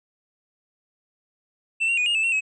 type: tone with pitch steps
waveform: triangle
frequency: 2677 / 2755 / 2468 / 2841 / 2624 / 2720 / 2562 Hz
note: E7 / F7 / D#7 / F7 / E7 / F7 / E7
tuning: +26 / -24 / -15 / +29 / -9 / -46 / -50 cents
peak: -18 dBFS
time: 1.8-2.409 s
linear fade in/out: 20 ms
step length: 87 ms
effects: resampled to 22050 Hz